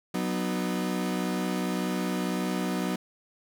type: chord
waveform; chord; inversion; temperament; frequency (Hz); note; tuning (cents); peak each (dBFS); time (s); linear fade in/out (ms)
35% pulse; B major; second; equal with one note detuned; 185 / 246.9 / 305.1; F#3 / B3 / D#4; 0 / 0 / -34; -28 / -31 / -32; 0.14-2.96; 5
effects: none